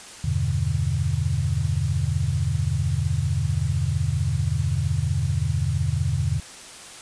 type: chord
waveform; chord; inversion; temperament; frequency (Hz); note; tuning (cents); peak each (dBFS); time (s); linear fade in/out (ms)
sine; E minor seventh; none; equal; 82.41 / 98 / 123.47 / 146.83; E2 / G2 / B2 / D3; 0 / 0 / 0 / 0; -26; 0.24-6.4; 5
effects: white hiss -41 dBFS RMS until 7.01 s + resampled to 22050 Hz